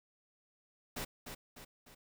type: noise with echo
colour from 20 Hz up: pink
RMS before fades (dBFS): -40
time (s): 0.96-1.05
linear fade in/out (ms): 10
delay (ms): 300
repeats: 3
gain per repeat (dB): -6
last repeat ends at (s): 1.95
effects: none